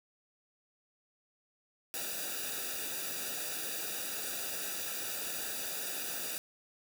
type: noise with comb filter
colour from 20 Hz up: white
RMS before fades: -38 dBFS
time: 1.94-6.38 s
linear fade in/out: 0 ms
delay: 0.94 ms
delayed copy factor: -0.85
effects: none